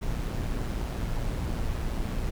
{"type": "noise with amplitude modulation", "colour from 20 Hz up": "brown", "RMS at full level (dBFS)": -28, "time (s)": [0.01, 2.31], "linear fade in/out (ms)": 20, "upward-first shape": "sine", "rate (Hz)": 116, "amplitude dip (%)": 40, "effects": []}